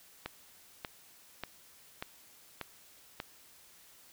click train, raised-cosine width 0.3 ms, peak -21 dBFS, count 6, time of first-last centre 0.26-3.201 s, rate 1.7 Hz, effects white hiss -59 dBFS RMS until 4.12 s

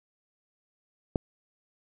click, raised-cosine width 2 ms, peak -12 dBFS, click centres 1.158 s, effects none

